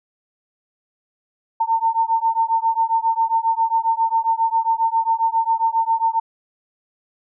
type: beating tone pair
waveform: sine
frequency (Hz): 902 / 909.4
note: A5 / A#5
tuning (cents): +43 / -43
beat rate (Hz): 7.4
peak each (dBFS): -19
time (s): 1.6-6.2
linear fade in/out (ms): 10
effects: none